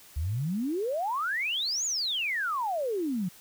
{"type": "exponential two-way sweep", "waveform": "sine", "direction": "up then down", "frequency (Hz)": [69.3, 7040, 169.2], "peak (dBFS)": -27, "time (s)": [0.16, 3.29], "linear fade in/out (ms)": 10, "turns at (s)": 1.85, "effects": ["white hiss -53 dBFS RMS until 3.4 s"]}